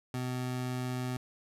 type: tone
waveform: 25% pulse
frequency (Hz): 126.3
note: B2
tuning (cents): +39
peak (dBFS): -29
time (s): 0.14-1.17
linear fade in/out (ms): 2
effects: resampled to 32000 Hz